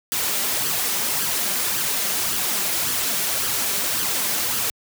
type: noise with flanger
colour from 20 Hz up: white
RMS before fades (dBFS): -23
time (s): 0.12-4.7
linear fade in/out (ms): 0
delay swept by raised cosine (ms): 0.64 to 5.14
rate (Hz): 1.8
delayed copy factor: +0.55
effects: high-pass 80 Hz 12 dB/octave